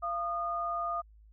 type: tone pair together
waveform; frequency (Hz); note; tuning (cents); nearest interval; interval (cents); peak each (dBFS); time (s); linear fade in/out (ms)
sine; 686.9 / 1224; F5 / D#6; -29 / -29; minor seventh; 1000; -35 / -32; 0.02-1.02; 20
effects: added 53 Hz sine -54 dBFS peak until 1.32 s